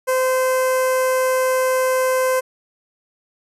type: tone with notch filter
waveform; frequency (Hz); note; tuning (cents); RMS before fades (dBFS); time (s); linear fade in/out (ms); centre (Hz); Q
sawtooth; 516; C5; -24; -18; 0.07-2.41; 20; 3700; 0.74
effects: resampled to 32000 Hz